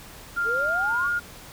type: tone with pitch glide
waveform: sine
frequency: 1398 to 1420 Hz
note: F6 to F6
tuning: +1 to +28 cents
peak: -22 dBFS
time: 0.36-1.2 s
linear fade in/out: 20 ms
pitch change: +27 cents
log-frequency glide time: 0.59-1.05 s
type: exponential sweep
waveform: sine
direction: up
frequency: 426.5 to 1218 Hz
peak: -28 dBFS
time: 0.44-1.11 s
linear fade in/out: 50 ms
effects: pink hiss -44 dBFS RMS until 1.52 s